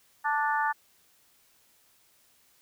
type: harmonic tone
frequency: 293.7 Hz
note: D4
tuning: in tune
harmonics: 3 / 4 / 5 / 6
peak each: -27 / -32 / -32 / -32 dBFS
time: 0.24-0.73 s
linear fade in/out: 20 ms
effects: white hiss -64 dBFS RMS until 2.61 s